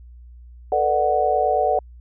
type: chord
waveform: sine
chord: B minor seventh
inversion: third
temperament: just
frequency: 444.5 / 493.9 / 592.7 / 740.8 Hz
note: A4 / B4 / D5 / F#5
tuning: +18 / 0 / +16 / +2 cents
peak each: -24 / -25 / -22 / -19 dBFS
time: 0.72-1.79 s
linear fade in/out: 2 ms
effects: added 60 Hz sine -40 dBFS peak until 2 s

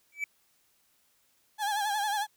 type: tone with exponential growth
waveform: triangle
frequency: 2303 Hz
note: D7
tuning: 34 cents flat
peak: -24 dBFS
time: 0.12-0.24 s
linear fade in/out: 2 ms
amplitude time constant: 26 ms
type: tone with vibrato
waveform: 35% pulse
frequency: 830.6 Hz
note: G#5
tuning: in tune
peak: -26 dBFS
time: 1.58-2.27 s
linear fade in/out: 50 ms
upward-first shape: sine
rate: 11 Hz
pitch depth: 72 cents each way
effects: white hiss -69 dBFS RMS until 2.36 s

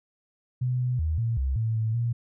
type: tone with pitch steps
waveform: sine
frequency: 125.6 / 124.9 / 78.9 / 115 / 66.4 / 112.2 / 110.8 / 118 Hz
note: B2 / B2 / D#2 / A#2 / C2 / A2 / A2 / A#2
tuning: +30 / +20 / +25 / -23 / +26 / +34 / +13 / +22 cents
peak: -23 dBFS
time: 0.61-2.13 s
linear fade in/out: 10 ms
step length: 190 ms
effects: none

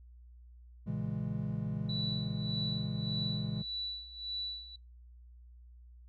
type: chord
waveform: triangle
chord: A# half-diminished seventh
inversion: none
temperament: equal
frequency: 116.54 / 138.59 / 164.81 / 207.7 Hz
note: A#2 / C#3 / E3 / G#3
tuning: 0 / 0 / 0 / 0 cents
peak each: -37 dBFS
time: 0.86-3.63 s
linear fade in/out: 20 ms
type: tone with tremolo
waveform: sine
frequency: 3951 Hz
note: B7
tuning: in tune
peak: -34 dBFS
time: 1.89-4.76 s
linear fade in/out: 5 ms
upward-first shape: sine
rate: 1.7 Hz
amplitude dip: 80%
effects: noise-tail reverb RT60 0.2 s tail -26 dB re dry + added 60 Hz sine -52 dBFS peak until 6.08 s

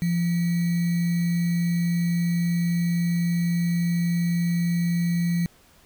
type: tone with sample-and-hold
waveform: sine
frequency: 171.8 Hz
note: F3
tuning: 28 cents flat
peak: -20 dBFS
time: 0.02-5.46 s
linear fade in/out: 0 ms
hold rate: 2100 Hz
effects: pink hiss -56 dBFS RMS until 5.85 s

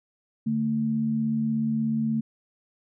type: tone pair together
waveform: sine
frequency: 146.83 / 223.5 Hz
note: D3 / A3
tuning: 0 / +27 cents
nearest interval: perfect fifth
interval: 727 cents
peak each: -31 / -23 dBFS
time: 0.46-2.21 s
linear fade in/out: 10 ms
effects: none

